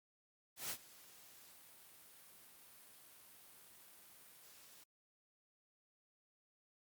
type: noise with ADSR envelope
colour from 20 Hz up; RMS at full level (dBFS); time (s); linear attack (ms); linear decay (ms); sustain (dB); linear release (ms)
white; -41; 0.56-4.84; 140; 71; -20; 7
effects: high-pass 80 Hz 12 dB/octave + Opus 48 kbps